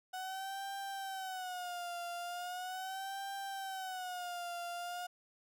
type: tone with vibrato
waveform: 35% pulse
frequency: 740 Hz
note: F#5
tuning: in tune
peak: -38 dBFS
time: 0.13-5.07 s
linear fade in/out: 10 ms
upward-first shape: sine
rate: 0.39 Hz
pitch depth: 110 cents each way
effects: none